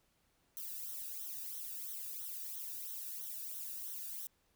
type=noise with flanger; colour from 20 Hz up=violet; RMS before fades=-44 dBFS; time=0.57-4.27 s; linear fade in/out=0 ms; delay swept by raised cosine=0.41 to 0.97 ms; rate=3 Hz; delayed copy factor=-0.95; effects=pink hiss -75 dBFS RMS until 4.55 s